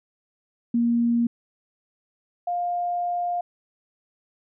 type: tone pair in turn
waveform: sine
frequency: 235.5 / 704.4 Hz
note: A#3 / F5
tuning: +18 / +15 cents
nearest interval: octave + perfect fifth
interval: 1897 cents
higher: second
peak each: -18 / -23 dBFS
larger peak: first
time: 0.74-1.27 / 2.47-3.41 s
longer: second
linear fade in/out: 5 ms
effects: none